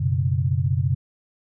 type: chord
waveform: sine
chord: F# suspended fourth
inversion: none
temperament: equal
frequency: 92.5 / 123.47 / 138.59 Hz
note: F#2 / B2 / C#3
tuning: 0 / 0 / 0 cents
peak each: -23 dBFS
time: 0-0.95 s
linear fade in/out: 10 ms
effects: none